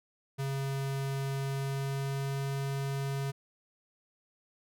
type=tone with pitch glide; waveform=square; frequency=136.7 to 137.73 Hz; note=C#3 to C#3; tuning=-24 to -11 cents; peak=-32 dBFS; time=0.38-3.32 s; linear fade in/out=20 ms; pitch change=+13 cents; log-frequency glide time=1.36-2.47 s; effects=none